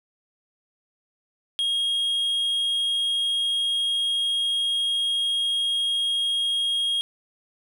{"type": "tone", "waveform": "triangle", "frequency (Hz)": 3263, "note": "G#7", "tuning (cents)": -31, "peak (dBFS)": -20, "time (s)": [1.59, 7.01], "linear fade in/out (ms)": 0, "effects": []}